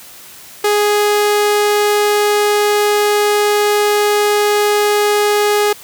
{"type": "tone", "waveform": "sawtooth", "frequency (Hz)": 415.3, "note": "G#4", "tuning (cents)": 0, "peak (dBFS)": -7, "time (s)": [0.64, 5.73], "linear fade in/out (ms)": 5, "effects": ["white hiss -37 dBFS RMS until 5.83 s", "high-pass 60 Hz 12 dB/octave"]}